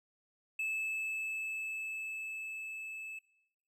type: tone with level ramp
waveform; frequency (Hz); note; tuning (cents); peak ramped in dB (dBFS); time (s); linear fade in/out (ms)
triangle; 2614; E7; -15; -31 to -40; 0.59-3.19; 5
effects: noise-tail reverb RT60 0.8 s tail -21 dB re dry